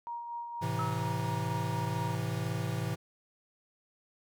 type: tone with tremolo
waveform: sine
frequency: 943 Hz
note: A#5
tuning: 20 cents sharp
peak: -35 dBFS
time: 0.07-2.15 s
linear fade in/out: 0 ms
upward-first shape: sine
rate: 4.2 Hz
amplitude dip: 40%
type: chord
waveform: square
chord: A minor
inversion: none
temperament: equal with one note detuned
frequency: 108.74 / 130.81 / 164.81 Hz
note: A2 / C3 / E3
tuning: -20 / 0 / 0 cents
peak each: -36 / -37 / -37 dBFS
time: 0.61-2.96 s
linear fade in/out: 20 ms
type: tone with exponential decay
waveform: sine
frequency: 1292 Hz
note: E6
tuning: 35 cents flat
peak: -32 dBFS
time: 0.79-1.25 s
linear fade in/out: 1 ms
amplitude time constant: 99 ms
effects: none